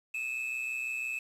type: tone pair together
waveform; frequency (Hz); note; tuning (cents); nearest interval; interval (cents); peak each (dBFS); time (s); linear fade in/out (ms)
triangle; 2489 / 2615; D#7 / E7; 0 / -15; minor second; 85; -37 / -32; 0.14-1.19; 5
effects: resampled to 32000 Hz + 9-bit